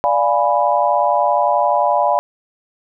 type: chord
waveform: sine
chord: D diminished seventh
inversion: none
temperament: equal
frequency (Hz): 587.3 / 698.5 / 830.6 / 987.8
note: D5 / F5 / Ab5 / Cb6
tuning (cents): 0 / 0 / 0 / 0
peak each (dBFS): -18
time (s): 0.04-2.19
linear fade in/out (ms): 0
effects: none